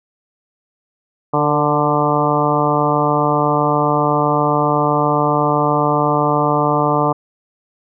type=harmonic tone with a mistuned harmonic; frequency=147.7 Hz; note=D3; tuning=10 cents sharp; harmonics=1 / 2 / 3 / 4 / 5 / 6 / 7 / 8; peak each=-21 / -21 / -21 / -21 / -21 / -21 / -21 / -21 dBFS; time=1.33-7.13 s; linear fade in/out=10 ms; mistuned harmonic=3; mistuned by=+24 cents; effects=none